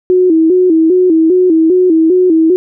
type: tone with vibrato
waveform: sine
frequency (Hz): 343.4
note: F4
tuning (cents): -29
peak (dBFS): -5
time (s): 0.1-2.56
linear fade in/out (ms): 0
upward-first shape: square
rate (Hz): 2.5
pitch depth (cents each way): 110
effects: none